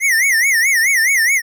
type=tone with vibrato; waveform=square; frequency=1997 Hz; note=B6; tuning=19 cents sharp; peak=-12 dBFS; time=0-1.42 s; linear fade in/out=50 ms; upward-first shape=sine; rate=4.7 Hz; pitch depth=200 cents each way; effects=none